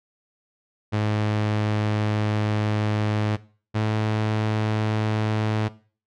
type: tone pair in turn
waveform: sawtooth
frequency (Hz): 106.1 / 108.08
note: G#2 / A2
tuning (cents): +38 / -30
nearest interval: unison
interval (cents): 32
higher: second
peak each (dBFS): -17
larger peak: neither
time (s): 0.92-3.37 / 3.74-5.69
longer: first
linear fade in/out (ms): 20
effects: noise-tail reverb RT60 0.4 s tail -18 dB re dry + low-pass 4000 Hz 12 dB/octave